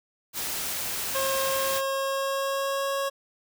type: noise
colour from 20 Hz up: white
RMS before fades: -31 dBFS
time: 0.33-1.82 s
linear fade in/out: 50 ms
type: tone with pitch glide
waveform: 25% pulse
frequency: 537 to 550.8 Hz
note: C5 to C#5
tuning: +45 to -11 cents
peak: -22 dBFS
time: 1.14-3.1 s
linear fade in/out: 20 ms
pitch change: +44 cents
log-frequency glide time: 1.46-2.9 s
effects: none